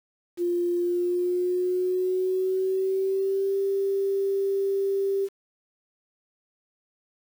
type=tone with pitch glide; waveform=sine; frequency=349.7 to 392.5 Hz; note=F4 to G4; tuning=+2 to +2 cents; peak=-22 dBFS; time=0.37-5.29 s; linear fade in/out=50 ms; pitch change=+200 cents; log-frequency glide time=0.76-3.56 s; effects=8-bit